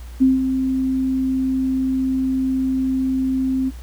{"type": "tone with ADSR envelope", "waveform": "sine", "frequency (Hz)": 262.2, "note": "C4", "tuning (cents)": 4, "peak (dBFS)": -9, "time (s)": [0.2, 3.71], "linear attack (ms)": 22, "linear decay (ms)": 170, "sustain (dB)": -8, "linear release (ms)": 30, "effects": ["added 60 Hz sine -32 dBFS peak until 3.82 s", "pink hiss -47 dBFS RMS until 3.82 s"]}